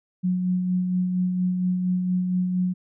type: tone with tremolo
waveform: sine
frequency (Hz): 182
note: F#3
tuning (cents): -28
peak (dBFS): -19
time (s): 0.23-2.74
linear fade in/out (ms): 20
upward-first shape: sine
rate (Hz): 4.3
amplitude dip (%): 35
effects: none